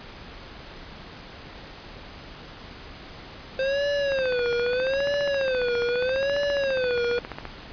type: tone with vibrato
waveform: square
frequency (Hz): 523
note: C5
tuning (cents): -1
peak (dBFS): -23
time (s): 3.59-7.19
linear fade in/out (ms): 2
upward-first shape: sine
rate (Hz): 0.79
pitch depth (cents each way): 160
type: click train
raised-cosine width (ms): 0.5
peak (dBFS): -18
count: 50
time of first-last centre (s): 4.12-7.453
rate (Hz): 14.7
effects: pink hiss -42 dBFS RMS until 7.72 s + resampled to 11025 Hz